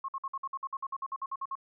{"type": "tone bursts", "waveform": "sine", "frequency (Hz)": 1082, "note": "C#6", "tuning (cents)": -42, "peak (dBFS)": -32, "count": 16, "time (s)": [0.04, 1.554], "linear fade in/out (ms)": 5, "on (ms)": 44, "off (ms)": 54, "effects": []}